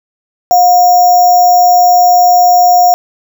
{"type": "tone with sample-and-hold", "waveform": "sine", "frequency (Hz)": 717, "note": "F5", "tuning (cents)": 45, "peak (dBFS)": -3, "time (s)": [0.51, 2.94], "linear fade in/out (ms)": 0, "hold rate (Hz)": 6300, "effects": []}